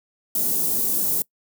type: band-stop noise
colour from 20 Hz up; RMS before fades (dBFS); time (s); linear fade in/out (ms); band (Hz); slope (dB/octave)
white; -22; 0.35-1.22; 2; 370 to 11000; 12
effects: noise-tail reverb RT60 0.1 s tail -24 dB re dry + high-pass 150 Hz 12 dB/octave